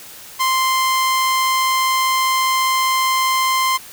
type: tone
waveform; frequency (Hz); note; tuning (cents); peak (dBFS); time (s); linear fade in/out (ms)
sawtooth; 1045; C6; -2; -11; 0.39-3.78; 20
effects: white hiss -38 dBFS RMS until 3.92 s